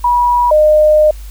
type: tone pair in turn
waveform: sine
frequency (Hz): 970 / 610.4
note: B5 / D#5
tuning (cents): -31 / -33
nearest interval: minor sixth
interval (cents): 802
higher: first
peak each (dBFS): -8 / -5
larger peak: second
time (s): 0.04-0.51 / 0.51-1.11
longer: second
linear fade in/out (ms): 5
effects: added 50 Hz sine -26 dBFS peak until 1.3 s + white hiss -42 dBFS RMS until 1.3 s